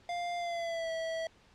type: tone with pitch glide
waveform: square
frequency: 699 to 652.2 Hz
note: F5 to E5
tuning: +1 to -19 cents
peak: -34 dBFS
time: 0.09-1.27 s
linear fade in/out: 2 ms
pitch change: -120 cents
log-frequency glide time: 0.37-0.91 s
effects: pink hiss -62 dBFS RMS until 1.54 s + low-pass 5000 Hz 12 dB/octave